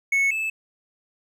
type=tone pair in turn; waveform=triangle; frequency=2203 / 2620 Hz; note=C#7 / E7; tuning=-11 / -11 cents; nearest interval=minor third; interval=300 cents; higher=second; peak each=-16 / -22 dBFS; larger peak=first; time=0.12-0.31 / 0.31-0.5 s; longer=neither; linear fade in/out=5 ms; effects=none